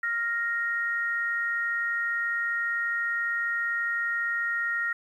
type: tone pair together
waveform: sine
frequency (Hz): 1399 / 1867.4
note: F6 / A#6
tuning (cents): +3 / +3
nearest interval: perfect fourth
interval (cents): 500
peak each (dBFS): -30 / -27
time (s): 0.03-4.93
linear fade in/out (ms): 5
effects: 10-bit